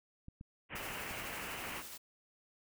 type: clicks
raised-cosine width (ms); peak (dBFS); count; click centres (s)
5; -36; 4; 0.284 / 0.411 / 0.751 / 1.111
type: low-pass noise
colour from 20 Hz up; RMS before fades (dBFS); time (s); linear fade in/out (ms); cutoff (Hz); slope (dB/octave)
white; -44; 0.69-1.84; 50; 3000; 96
type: noise with tremolo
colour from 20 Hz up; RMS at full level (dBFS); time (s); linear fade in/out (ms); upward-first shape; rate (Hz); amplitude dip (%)
white; -47; 0.75-1.98; 10; triangle; 12; 35
effects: none